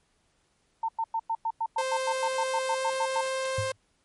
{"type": "tone bursts", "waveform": "sine", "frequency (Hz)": 904, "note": "A5", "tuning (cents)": 47, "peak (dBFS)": -25, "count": 16, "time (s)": [0.83, 3.211], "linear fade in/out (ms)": 5, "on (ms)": 56, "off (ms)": 99}
{"type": "tone with pitch glide", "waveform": "sawtooth", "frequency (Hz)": [523.3, 526.9], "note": ["C5", "C5"], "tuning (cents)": [0, 12], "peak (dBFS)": -24, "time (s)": [1.78, 3.72], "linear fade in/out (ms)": 5, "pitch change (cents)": 12, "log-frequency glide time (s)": [2.73, 2.85]}
{"type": "tone with exponential decay", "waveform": "sine", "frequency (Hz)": 103.83, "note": "G#2", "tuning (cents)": 0, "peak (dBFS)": -25, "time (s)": [3.58, 3.77], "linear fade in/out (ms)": 5, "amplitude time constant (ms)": 40}
{"effects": ["pink hiss -70 dBFS RMS until 4.04 s", "MP3 48 kbps"]}